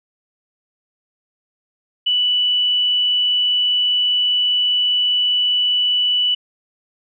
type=tone; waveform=sine; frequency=2965 Hz; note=F#7; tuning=3 cents sharp; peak=-14 dBFS; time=2.06-6.35 s; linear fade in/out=10 ms; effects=none